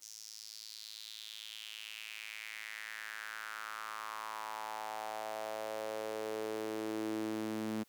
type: tone with high-pass filter sweep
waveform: sawtooth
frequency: 108.9 Hz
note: A2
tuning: 17 cents flat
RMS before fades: -42 dBFS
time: 0.01-7.84 s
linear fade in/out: 20 ms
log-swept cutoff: 6000 to 240 Hz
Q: 3.9
effects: white hiss -69 dBFS RMS until 7.88 s